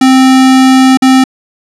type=tone with dropouts; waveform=square; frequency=261.6 Hz; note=C4; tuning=in tune; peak=-3 dBFS; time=0.01-1.24 s; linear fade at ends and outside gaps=5 ms; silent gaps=0.973-1.021 s; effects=low-pass 9000 Hz 12 dB/octave